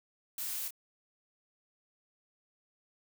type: noise with echo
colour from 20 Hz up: blue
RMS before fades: -38 dBFS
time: 0.38-0.68 s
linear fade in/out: 2 ms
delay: 27 ms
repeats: 1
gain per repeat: -7 dB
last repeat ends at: 0.707 s
effects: none